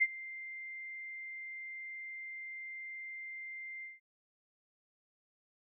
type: tone with ADSR envelope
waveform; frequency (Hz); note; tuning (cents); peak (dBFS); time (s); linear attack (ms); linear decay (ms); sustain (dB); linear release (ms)
sine; 2093; C7; 0; -22; 0-4; 22; 44; -20; 170
effects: none